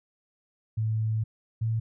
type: tone pair in turn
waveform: sine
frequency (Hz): 110 / 112.51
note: A2 / A2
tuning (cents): 0 / +39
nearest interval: unison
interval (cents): 39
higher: second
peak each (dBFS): -24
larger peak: neither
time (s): 0.77-1.24 / 1.61-1.8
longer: first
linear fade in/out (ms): 10
effects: none

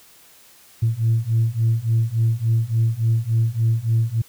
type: beating tone pair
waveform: sine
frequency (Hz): 112 / 115.5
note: A2 / A#2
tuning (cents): +31 / -16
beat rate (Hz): 3.5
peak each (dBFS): -19 / -18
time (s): 0.82-4.22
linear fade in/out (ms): 10
effects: tanh soft clip ceiling -11 dBFS + white hiss -50 dBFS RMS until 4.28 s

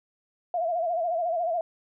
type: tone with vibrato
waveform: sine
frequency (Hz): 681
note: F5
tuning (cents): -44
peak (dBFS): -24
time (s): 0.54-1.61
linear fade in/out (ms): 2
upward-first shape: sine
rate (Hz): 14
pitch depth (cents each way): 94
effects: none

